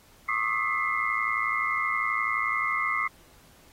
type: tone cluster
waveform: sine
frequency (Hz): 1093 / 1204 / 1283 / 2011 / 2123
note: C#6 / D6 / E6 / B6 / C7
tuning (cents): -25 / +43 / -47 / +31 / +25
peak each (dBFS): -32 / -31 / -33 / -31 / -29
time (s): 0.28-3.08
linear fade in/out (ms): 10
effects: pink hiss -57 dBFS RMS until 3.72 s + AAC 48 kbps